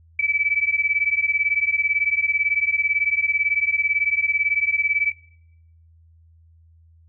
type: beating tone pair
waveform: sine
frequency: 2293 / 2311 Hz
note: D7 / D7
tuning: -42 / -28 cents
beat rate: 18 Hz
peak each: -21 dBFS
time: 0.19-5.12 s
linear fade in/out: 5 ms
effects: noise-tail reverb RT60 0.8 s tail -21 dB re dry + added 82 Hz sine -50 dBFS peak until 7.08 s

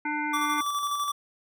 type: harmonic tone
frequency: 298.7 Hz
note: D4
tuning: 29 cents sharp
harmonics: 1 / 3 / 5 / 7 / 8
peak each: -32 / -31 / -34 / -33 / -42 dBFS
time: 0.05-0.61 s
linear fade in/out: 5 ms
type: tone with tremolo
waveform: square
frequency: 1159 Hz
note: D6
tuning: 23 cents flat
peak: -26 dBFS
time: 0.33-1.12 s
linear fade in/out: 10 ms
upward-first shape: square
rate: 12 Hz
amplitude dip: 35%
effects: none

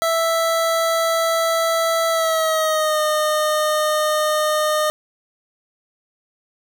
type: tone with pitch glide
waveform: 25% pulse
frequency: 659.3 to 611.6 Hz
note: E5 to D#5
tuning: 0 to -30 cents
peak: -13 dBFS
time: 0.02-4.9 s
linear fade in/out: 0 ms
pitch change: -130 cents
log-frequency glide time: 2.1-3 s
effects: none

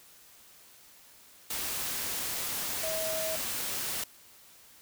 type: tone in noise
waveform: sine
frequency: 639 Hz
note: D#5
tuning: 46 cents sharp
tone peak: -33 dBFS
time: 2.83-3.36 s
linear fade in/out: 5 ms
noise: white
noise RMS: -34 dBFS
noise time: 1.5-4.04 s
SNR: -2 dB
effects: white hiss -56 dBFS RMS until 4.81 s

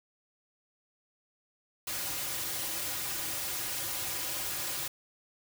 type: noise with comb filter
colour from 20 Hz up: white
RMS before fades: -35 dBFS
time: 1.87-4.88 s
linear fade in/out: 5 ms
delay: 4.5 ms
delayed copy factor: -0.9
effects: none

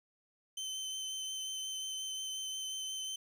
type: tone with vibrato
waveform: 25% pulse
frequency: 3078 Hz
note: G7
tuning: 32 cents flat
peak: -34 dBFS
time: 0.57-3.16 s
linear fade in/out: 5 ms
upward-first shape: sine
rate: 5.6 Hz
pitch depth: 10 cents each way
effects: none

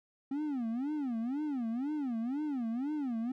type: tone with vibrato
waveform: triangle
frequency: 262 Hz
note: C4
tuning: 2 cents sharp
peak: -30 dBFS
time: 0.31-3.32 s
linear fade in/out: 5 ms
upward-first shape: sine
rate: 2 Hz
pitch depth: 270 cents each way
effects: none

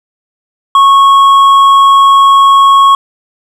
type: tone with hard clipping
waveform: triangle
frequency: 1100 Hz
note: C#6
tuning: 14 cents flat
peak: -3 dBFS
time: 0.75-2.95 s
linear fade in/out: 2 ms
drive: 8 dB
effects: none

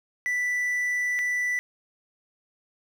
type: tone pair in turn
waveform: triangle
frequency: 1975.5 / 1975.5 Hz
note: B6 / B6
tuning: 0 / 0 cents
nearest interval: unison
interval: 0 cents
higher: neither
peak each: -22 dBFS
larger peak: neither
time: 0.26-1.19 / 1.19-1.59 s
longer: first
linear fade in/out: 0 ms
effects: 9-bit

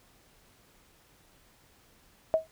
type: tone with exponential decay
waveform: sine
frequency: 640 Hz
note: D#5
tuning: 49 cents sharp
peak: -17 dBFS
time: 2.34-2.47 s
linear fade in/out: 0 ms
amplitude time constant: 27 ms
effects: pink hiss -62 dBFS RMS until 2.51 s

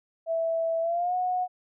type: tone with pitch glide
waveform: sine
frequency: 658 to 730.1 Hz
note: E5 to F#5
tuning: -3 to -23 cents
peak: -24 dBFS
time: 0.26-1.48 s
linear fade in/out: 50 ms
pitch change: +180 cents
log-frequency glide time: 0.81-1.15 s
effects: none

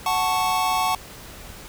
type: chord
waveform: square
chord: F# minor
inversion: none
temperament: equal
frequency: 740 / 880 / 1108.7 Hz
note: F#5 / A5 / C#6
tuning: 0 / 0 / 0 cents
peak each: -25 dBFS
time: 0.06-0.95 s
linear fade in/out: 2 ms
effects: added 50 Hz sine -50 dBFS peak until 1.68 s + pink hiss -41 dBFS RMS until 1.68 s

